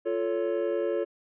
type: chord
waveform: triangle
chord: F augmented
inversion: none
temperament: equal with one note detuned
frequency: 349.2 / 440 / 559.2 Hz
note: F4 / A4 / C#5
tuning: 0 / 0 / +15 cents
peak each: -28 dBFS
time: 0.05-1.05 s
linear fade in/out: 20 ms
effects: resampled to 8000 Hz